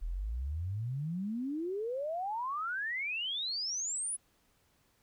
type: exponential sweep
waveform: sine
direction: up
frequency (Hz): 37.71 to 10380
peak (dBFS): -33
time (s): 0.01-4.17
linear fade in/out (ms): 20
effects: pink hiss -71 dBFS RMS until 5.02 s